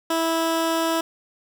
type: tone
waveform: 15% pulse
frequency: 327.8 Hz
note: E4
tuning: 10 cents flat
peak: -14 dBFS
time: 0.1-1.01 s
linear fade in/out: 5 ms
effects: none